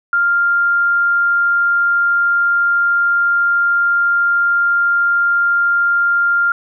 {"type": "tone", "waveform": "sine", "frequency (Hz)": 1396.9, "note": "F6", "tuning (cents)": 0, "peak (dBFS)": -11, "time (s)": [0.13, 6.52], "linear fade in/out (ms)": 2, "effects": []}